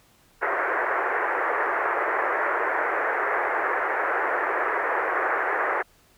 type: band-pass noise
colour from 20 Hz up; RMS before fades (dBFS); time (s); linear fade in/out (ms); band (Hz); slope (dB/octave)
white; -25; 0.41-5.83; 20; 360 to 1900; 48
effects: pink hiss -59 dBFS RMS until 6.17 s